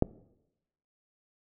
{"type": "click", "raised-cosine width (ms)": 2, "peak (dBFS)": -8, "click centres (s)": 0.024, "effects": ["noise-tail reverb RT60 0.9 s tail -21 dB re dry"]}